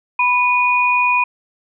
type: tone pair together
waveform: sine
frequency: 987.8 / 2463 Hz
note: B5 / D#7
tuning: 0 / -18 cents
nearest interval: octave + major third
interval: 1582 cents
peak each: -15 dBFS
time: 0.19-1.24 s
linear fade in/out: 5 ms
effects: none